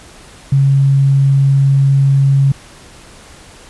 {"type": "tone", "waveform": "sine", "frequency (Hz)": 137.4, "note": "C#3", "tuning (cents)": -15, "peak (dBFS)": -7, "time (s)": [0.52, 2.52], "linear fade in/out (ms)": 5, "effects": ["pink hiss -39 dBFS RMS until 3.69 s", "resampled to 24000 Hz"]}